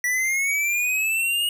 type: linear sweep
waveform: square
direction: up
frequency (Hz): 1945 to 2883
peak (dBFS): -21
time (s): 0.04-1.49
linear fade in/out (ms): 2
effects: 10-bit